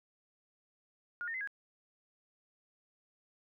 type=tone with pitch steps; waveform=sine; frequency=1428 / 1829 / 2049 / 1648 Hz; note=F6 / A#6 / C7 / G#6; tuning=+38 / -33 / -37 / -14 cents; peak=-36 dBFS; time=1.21-1.474 s; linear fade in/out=0 ms; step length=66 ms; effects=none